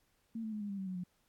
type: tone with pitch steps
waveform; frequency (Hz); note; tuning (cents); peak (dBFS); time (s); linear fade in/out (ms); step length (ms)
sine; 226.6 / 219.1 / 211.9 / 204.9 / 198.18 / 191.65 / 185.34 / 179.23; A#3 / A3 / G#3 / G#3 / G3 / G3 / F#3 / F3; -49 / -7 / +35 / -23 / +19 / -39 / +3 / +45; -37; 0.35-1.038; 5; 86
effects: pink hiss -75 dBFS RMS until 1.28 s + AAC 64 kbps